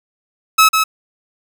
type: tone with echo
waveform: sawtooth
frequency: 1292 Hz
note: E6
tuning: 35 cents flat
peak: -3 dBFS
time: 0.58-0.69 s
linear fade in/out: 10 ms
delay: 150 ms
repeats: 1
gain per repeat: -5 dB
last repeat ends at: 0.84 s
effects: none